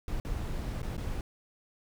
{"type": "noise with dropouts", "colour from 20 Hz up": "brown", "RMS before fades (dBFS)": -34, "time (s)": [0.08, 1.21], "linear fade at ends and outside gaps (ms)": 1, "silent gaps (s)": [[0.2, 0.249], [0.818, 0.829], [0.967, 0.978]], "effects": []}